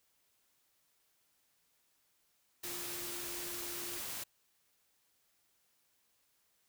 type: tone in noise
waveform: sine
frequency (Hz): 349.2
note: F4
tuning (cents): 0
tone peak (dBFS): -49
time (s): 2.64-3.99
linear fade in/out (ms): 10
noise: white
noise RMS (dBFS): -42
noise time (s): 2.63-4.24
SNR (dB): -10
effects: white hiss -75 dBFS RMS until 6.68 s